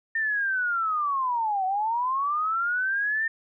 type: linear two-way sweep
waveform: sine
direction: down then up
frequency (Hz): 1816 to 740 to 1816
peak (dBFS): -23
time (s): 0.15-3.28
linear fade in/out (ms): 5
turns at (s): 1.65
effects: none